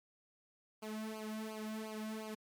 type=tone with flanger; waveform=sawtooth; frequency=217.2 Hz; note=A3; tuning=22 cents flat; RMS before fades=-43 dBFS; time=0.82-2.35 s; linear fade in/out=10 ms; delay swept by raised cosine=0.54 to 2.24 ms; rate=2.8 Hz; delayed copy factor=-1; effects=MP3 96 kbps